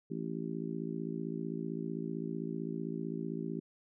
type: harmonic tone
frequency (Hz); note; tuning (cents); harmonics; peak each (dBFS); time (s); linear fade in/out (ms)
55.6; A1; +19; 3 / 4 / 5 / 6 / 7; -40 / -41 / -42 / -43 / -43; 0.1-3.6; 10
effects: none

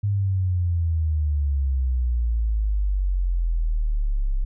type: exponential sweep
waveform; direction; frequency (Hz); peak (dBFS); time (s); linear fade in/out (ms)
sine; down; 103.1 to 32.63; -19; 0.03-4.45; 10
effects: none

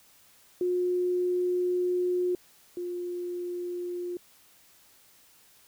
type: tone pair in turn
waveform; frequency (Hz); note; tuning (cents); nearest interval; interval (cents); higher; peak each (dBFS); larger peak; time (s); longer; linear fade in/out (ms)
sine; 359.4 / 353.6; F4 / F4; +50 / +22; unison; 28; first; -24 / -31; first; 0.61-2.35 / 2.77-4.17; first; 2
effects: white hiss -59 dBFS RMS until 5.67 s

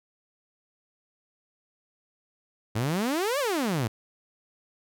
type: exponential two-way sweep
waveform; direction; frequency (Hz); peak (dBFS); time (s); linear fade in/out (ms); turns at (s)
sawtooth; up then down; 102.9 to 600 to 102.9; -21; 2.75-3.88; 10; 3.39
effects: none

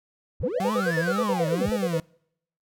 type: linear two-way sweep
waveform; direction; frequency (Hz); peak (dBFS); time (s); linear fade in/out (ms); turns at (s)
triangle; up then down; 38.56 to 1800 to 39.94; -26; 0.4-1.7; 0; 0.95
type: tone bursts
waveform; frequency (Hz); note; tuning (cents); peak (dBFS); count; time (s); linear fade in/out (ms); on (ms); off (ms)
sine; 500; B4; +21; -22; 15; 0.43-1.983; 10; 55; 52
type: tone with vibrato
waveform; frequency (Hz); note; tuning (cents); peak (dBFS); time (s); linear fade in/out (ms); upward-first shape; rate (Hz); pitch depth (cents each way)
40% pulse; 185; F#3; 0; -25; 0.6-2; 2; triangle; 2; 300
effects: noise-tail reverb RT60 0.7 s tail -25 dB re dry

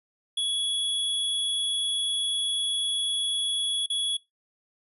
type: tone with dropouts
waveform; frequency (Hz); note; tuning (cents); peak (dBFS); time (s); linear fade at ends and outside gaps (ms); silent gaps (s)
square; 3368; G#7; +24; -25; 0.37-4.17; 5; 3.862-3.9
effects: noise-tail reverb RT60 0.2 s tail -23 dB re dry + resampled to 32000 Hz

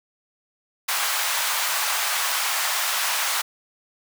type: high-pass noise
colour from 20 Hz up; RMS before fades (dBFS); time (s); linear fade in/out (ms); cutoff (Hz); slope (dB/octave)
pink; -24; 0.88-3.42; 10; 830; 24
effects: none

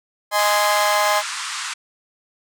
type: chord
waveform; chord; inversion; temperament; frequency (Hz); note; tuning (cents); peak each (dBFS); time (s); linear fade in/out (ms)
30% pulse; Ab major; second; just; 623 / 830.6 / 1038.3; Eb5 / Ab5 / C6; +2 / 0 / -14; -18; 0.31-1.23; 50
type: band-pass noise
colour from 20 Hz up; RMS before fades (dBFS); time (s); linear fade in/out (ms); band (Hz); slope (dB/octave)
pink; -28; 0.38-1.74; 10; 1000 to 9200; 48
effects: none

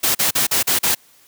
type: noise bursts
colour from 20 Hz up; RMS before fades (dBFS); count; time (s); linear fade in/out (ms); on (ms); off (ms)
white; -17; 6; 0.03-0.95; 10; 120; 40
effects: white hiss -52 dBFS RMS until 1.27 s + high-pass 80 Hz 12 dB/octave

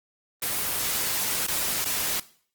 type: noise with dropouts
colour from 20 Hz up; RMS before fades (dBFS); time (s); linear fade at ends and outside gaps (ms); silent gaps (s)
white; -27; 0.42-2.2; 5; 1.468-1.481 / 1.846-1.854
effects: noise-tail reverb RT60 0.5 s tail -18 dB re dry + Opus 24 kbps

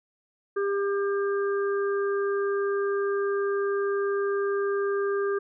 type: harmonic tone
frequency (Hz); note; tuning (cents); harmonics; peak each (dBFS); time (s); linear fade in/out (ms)
399.3; G4; +32; 1 / 3 / 4; -24 / -34 / -36; 0.56-5.39; 10
effects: none

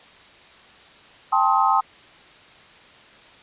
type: chord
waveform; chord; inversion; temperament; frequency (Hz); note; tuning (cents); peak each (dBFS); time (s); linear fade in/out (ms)
sine; A half-diminished seventh; third; just; 792 / 880 / 1056 / 1267.2; G5 / A5 / C6 / Eb6; +18 / 0 / +16 / +31; -21; 1.32-1.81; 10
effects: white hiss -48 dBFS RMS until 3.42 s + resampled to 8000 Hz

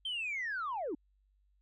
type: linear sweep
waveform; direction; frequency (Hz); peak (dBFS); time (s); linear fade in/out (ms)
sine; down; 3180 to 259.8; -33; 0.05-0.95; 5
effects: tanh soft clip ceiling -31 dBFS + added 49 Hz sine -68 dBFS peak until 1.61 s

